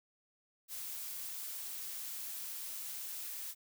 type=noise; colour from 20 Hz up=blue; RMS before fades=-43 dBFS; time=0.68-3.55 s; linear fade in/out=50 ms; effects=none